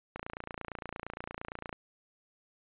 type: click train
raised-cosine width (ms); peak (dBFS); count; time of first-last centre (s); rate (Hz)
0.5; -23; 46; 0.16-1.728; 28.7
effects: resampled to 8000 Hz